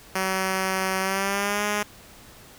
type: tone with pitch glide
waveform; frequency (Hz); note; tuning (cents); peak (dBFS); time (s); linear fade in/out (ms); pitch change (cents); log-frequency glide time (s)
5% pulse; 189.4 to 207.7; F#3 to G#3; +41 to 0; -12; 0.15-1.83; 5; +159; 1-1.64
effects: pink hiss -48 dBFS RMS until 2.58 s